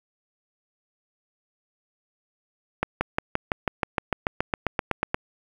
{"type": "accelerating click train", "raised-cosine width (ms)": 0.5, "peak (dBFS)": -7, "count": 17, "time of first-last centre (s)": [2.83, 5.144], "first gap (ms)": 180, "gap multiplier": 0.97, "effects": ["7-bit"]}